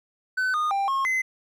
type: tone with pitch steps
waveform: triangle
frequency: 1513 / 1227 / 791 / 1081 / 2048 Hz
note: F#6 / D#6 / G5 / C#6 / C7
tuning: +38 / -25 / +15 / -44 / -38 cents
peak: -20 dBFS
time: 0.37-1.22 s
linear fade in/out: 10 ms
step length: 170 ms
effects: none